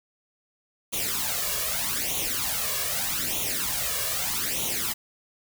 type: noise with flanger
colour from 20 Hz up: white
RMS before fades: -28 dBFS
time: 0.92-4.94 s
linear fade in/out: 20 ms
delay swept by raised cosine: 0.3 to 1.8 ms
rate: 0.81 Hz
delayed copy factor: +0.75
effects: none